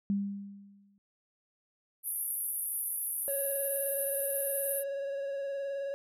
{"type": "tone with exponential decay", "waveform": "sine", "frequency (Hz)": 200, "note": "G3", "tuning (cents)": 35, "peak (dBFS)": -25, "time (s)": [0.1, 0.98], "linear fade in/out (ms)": 0, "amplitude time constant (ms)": 190}
{"type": "band-pass noise", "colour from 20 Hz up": "pink", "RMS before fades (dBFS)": -35, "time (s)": [2.03, 4.84], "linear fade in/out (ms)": 50, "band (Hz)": [10000, 13000], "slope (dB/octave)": 96}
{"type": "tone with vibrato", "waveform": "triangle", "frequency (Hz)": 554.4, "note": "C#5", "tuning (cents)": 0, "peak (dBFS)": -31, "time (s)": [3.28, 5.94], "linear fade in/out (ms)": 0, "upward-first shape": "triangle", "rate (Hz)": 19, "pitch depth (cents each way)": 28}
{"effects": []}